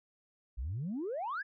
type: exponential sweep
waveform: sine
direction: up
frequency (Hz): 52.9 to 1760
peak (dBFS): -33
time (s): 0.57-1.43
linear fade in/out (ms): 20
effects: tanh soft clip ceiling -31 dBFS